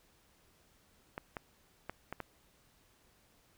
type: clicks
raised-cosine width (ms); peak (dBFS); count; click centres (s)
0.5; -24; 5; 1.179 / 1.368 / 1.896 / 2.126 / 2.203
effects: pink hiss -68 dBFS RMS until 3.57 s